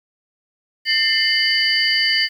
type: tone cluster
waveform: sine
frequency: 1801 / 2094 / 2991 / 4558 / 4818 Hz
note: A6 / C7 / F#7 / C#8 / D8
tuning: +40 / +1 / +18 / +47 / +43 cents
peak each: -21 dBFS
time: 0.85-2.29 s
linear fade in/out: 50 ms
effects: tanh soft clip ceiling -4 dBFS + 8-bit